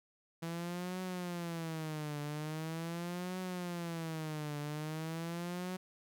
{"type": "tone with vibrato", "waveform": "sawtooth", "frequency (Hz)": 164.81, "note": "E3", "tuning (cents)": 0, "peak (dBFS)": -34, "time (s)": [0.42, 5.77], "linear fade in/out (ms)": 10, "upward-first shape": "triangle", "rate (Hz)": 0.42, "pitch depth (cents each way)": 210, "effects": []}